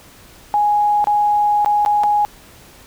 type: tone with dropouts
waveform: sine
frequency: 830.6 Hz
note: G#5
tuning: in tune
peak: -12 dBFS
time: 0.54-2.25 s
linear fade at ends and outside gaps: 0 ms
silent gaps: 1.042-1.071 / 1.647-1.66 / 1.85-1.861 / 2.035-2.039 s
effects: pink hiss -44 dBFS RMS until 2.86 s